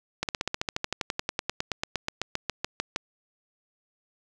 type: slowing click train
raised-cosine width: 0.2 ms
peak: -10 dBFS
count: 28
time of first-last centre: 0.23-2.961 s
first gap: 58 ms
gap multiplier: 1.04
effects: none